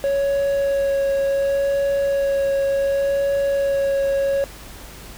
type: tone with vibrato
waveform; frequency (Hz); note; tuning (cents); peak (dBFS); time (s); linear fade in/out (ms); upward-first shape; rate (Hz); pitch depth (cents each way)
triangle; 554.4; C#5; 0; -15; 0.04-4.44; 0; sine; 0.68; 11
effects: added 50 Hz sine -41 dBFS peak until 5.17 s + pink hiss -40 dBFS RMS until 5.17 s